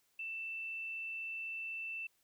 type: tone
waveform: sine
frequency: 2664 Hz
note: E7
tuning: 18 cents sharp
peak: -39 dBFS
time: 0.19-2.07 s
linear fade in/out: 5 ms
effects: white hiss -75 dBFS RMS until 2.23 s